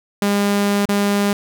sawtooth tone with dropouts, 202.5 Hz, G#3, 43 cents flat, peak -11 dBFS, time 0.22-1.33 s, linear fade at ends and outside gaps 2 ms, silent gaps 0.855-0.889 s, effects none

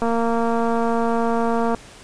click train, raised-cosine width 1 ms, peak -9 dBFS, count 400, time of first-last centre 0.02-1.747 s, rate 231 Hz, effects pink hiss -43 dBFS RMS until 2.03 s + resampled to 22050 Hz

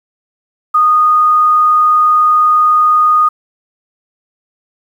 sine tone, 1234 Hz, D#6, 15 cents flat, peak -6 dBFS, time 0.74-3.29 s, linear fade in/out 10 ms, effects 7-bit

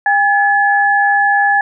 sine tone pair together, 807 / 1710 Hz, G#5 / A6, -50 / -50 cents, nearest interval octave + minor second, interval 1300 cents, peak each -12 dBFS, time 0.06-1.61 s, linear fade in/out 2 ms, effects none

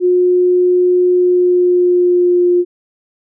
sine tone with pitch glide, 360 to 354 Hz, F#4 to F4, -47 to +23 cents, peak -8 dBFS, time 0-2.65 s, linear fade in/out 50 ms, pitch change -30 cents, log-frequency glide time 1.14-2.5 s, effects none

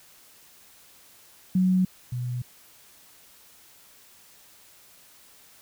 sine tone pair in turn, 185 / 123.47 Hz, F#3 / B2, 0 / 0 cents, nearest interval perfect fifth, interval 700 cents, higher first, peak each -18 / -27 dBFS, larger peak first, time 1.55-1.85 / 2.12-2.42 s, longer neither, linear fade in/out 5 ms, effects white hiss -54 dBFS RMS until 5.61 s

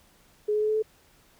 sine tone with pitch steps, 420.5 / 424.2 / 427.9 / 431.6 / 435.3 Hz, G#4 / G#4 / A4 / A4 / A4, +22 / +37 / -48 / -33 / -19 cents, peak -22 dBFS, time 0.48-0.825 s, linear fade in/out 10 ms, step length 69 ms, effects pink hiss -60 dBFS RMS until 1.39 s

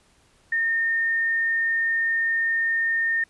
sine tone, 1825 Hz, A#6, 37 cents flat, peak -20 dBFS, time 0.52-3.24 s, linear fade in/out 5 ms, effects pink hiss -60 dBFS RMS until 3.29 s + resampled to 24000 Hz

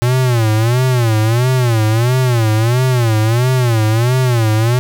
square tone with vibrato, 118.3 Hz, A#2, 26 cents sharp, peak -11 dBFS, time 0.02-4.79 s, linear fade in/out 0 ms, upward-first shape sine, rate 1.5 Hz, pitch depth 160 cents each way, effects none

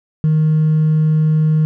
triangle tone with hard clipping, 155.56 Hz, D#3, in tune, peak -10 dBFS, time 0.24-1.65 s, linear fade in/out 0 ms, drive 2 dB, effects none

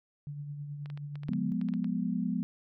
sine tone with tremolo, 145.1 Hz, D3, 21 cents flat, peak -35 dBFS, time 0.27-1.52 s, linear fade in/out 0 ms, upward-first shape triangle, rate 9.4 Hz, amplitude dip 45%
clicks, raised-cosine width 0.3 ms, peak -33 dBFS, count 11, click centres 0.859 / 0.901 / 0.975 / 1.156 / 1.234 / 1.285 / 1.334 / 1.614 / 1.687 / 1.738 / 1.844 s
sine chord, F diminished, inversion none, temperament equal with one note detuned, 177.87 / 207.7 / 246.9 Hz, F3 / Ab3 / Cb4, +32 / 0 / 0 cents, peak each -33 dBFS, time 1.29-2.43 s, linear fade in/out 0 ms
effects none

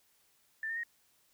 sine tone with pitch steps, 1776 / 1821.7 / 1868.6 Hz, A6 / A#6 / A#6, +16 / -40 / +4 cents, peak -34 dBFS, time 0.63-0.834 s, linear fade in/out 2 ms, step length 68 ms, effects white hiss -70 dBFS RMS until 1.33 s

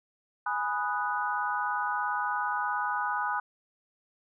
sine chord, G# minor seventh, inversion none, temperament equal, 830.6 / 987.8 / 1244.5 / 1480 Hz, G#5 / B5 / D#6 / F#6, 0 / 0 / 0 / 0 cents, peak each -33 dBFS, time 0.46-3.4 s, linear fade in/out 5 ms, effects none

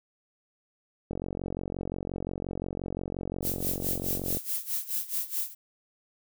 click train, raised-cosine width 2 ms, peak -20 dBFS, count 150, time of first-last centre 1.11-4.37 s, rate 45.7 Hz
violet noise with tremolo, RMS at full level -29 dBFS, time 3.42-5.55 s, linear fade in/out 50 ms, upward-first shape sine, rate 4.7 Hz, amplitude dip 85%
effects none

